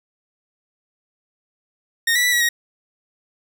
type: tone with pitch steps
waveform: sawtooth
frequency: 1848 / 1955 / 1969 / 1926 / 1883 Hz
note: A#6 / B6 / B6 / B6 / A#6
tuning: -16 / -18 / -6 / -44 / +17 cents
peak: -12 dBFS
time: 2.07-2.49 s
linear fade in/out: 5 ms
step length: 84 ms
effects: none